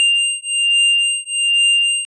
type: beating tone pair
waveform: square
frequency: 2794 / 2795.2 Hz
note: F7 / F7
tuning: 0 / +1 cents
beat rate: 1.2 Hz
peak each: -17 dBFS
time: 0-2.05 s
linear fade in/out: 0 ms
effects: resampled to 22050 Hz